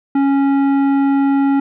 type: tone with tanh clipping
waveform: sine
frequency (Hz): 276.5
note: C#4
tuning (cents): -4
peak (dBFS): -13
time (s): 0.15-1.6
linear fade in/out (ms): 5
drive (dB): 12
effects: none